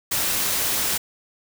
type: noise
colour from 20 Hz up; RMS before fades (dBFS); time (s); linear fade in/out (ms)
white; -23; 0.11-0.98; 10
effects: none